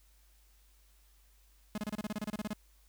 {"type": "tone bursts", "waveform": "45% pulse", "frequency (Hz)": 211.3, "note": "G#3", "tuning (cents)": 30, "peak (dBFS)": -34, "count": 14, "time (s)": [1.75, 2.533], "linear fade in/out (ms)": 2, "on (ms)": 29, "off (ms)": 29, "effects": ["added 50 Hz sine -62 dBFS peak until 2.88 s", "white hiss -69 dBFS RMS until 2.88 s"]}